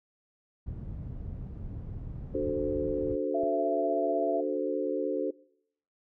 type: low-pass noise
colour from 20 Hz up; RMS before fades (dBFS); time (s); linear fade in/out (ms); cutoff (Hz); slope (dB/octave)
white; -39; 0.66-3.16; 10; 110; 12
type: chord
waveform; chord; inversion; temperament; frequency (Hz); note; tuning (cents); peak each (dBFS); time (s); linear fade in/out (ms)
sine; D dominant seventh; none; equal; 293.7 / 370 / 440 / 523.3; D4 / F#4 / A4 / C5; 0 / 0 / 0 / 0; -33; 2.34-5.31; 10
type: tone with tremolo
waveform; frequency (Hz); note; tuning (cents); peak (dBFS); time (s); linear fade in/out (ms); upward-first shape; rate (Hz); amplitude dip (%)
sine; 670; E5; +28; -27; 3.34-4.41; 10; triangle; 16; 30
type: click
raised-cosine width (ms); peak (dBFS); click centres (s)
2; -29; 3.435
effects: noise-tail reverb RT60 0.7 s tail -22 dB re dry